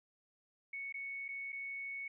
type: tone with dropouts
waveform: sine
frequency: 2217 Hz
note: C#7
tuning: in tune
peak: -40 dBFS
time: 0.73-2.08 s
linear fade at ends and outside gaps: 5 ms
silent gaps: 0.925-0.941 / 1.282-1.287 / 1.522-1.527 s
effects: none